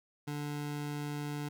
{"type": "tone", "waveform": "25% pulse", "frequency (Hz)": 146.7, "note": "D3", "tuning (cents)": -2, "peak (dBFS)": -32, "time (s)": [0.27, 1.49], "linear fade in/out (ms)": 10, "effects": []}